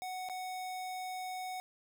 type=tone with dropouts; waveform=square; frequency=741 Hz; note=F#5; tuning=2 cents sharp; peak=-39 dBFS; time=0.02-1.6 s; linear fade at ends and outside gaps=0 ms; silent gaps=0.288-0.297 s; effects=none